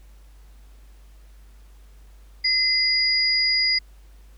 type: tone pair together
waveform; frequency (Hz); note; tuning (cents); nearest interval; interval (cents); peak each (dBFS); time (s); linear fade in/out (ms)
sine; 2052 / 4881; C7 / D#8; -34 / -34; octave + minor third; 1500; -23 / -19; 2.44-3.79; 10
effects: added 50 Hz sine -45 dBFS peak until 4.37 s + pink hiss -60 dBFS RMS until 4.37 s